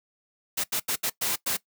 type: noise bursts at uneven times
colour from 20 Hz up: white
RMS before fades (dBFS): -27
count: 6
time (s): 0.57-0.64 / 0.72-0.8 / 0.88-0.96 / 1.03-1.1 / 1.21-1.36 / 1.46-1.57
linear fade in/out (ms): 10
effects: noise-tail reverb RT60 0.1 s tail -19 dB re dry + high-pass 100 Hz 12 dB/octave